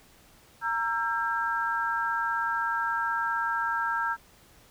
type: tone cluster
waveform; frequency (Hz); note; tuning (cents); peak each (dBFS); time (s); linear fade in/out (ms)
sine; 928 / 1342 / 1603; A#5 / E6 / G6; -8 / +31 / +38; -30; 0.61-4.17; 50
effects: pink hiss -57 dBFS RMS until 4.7 s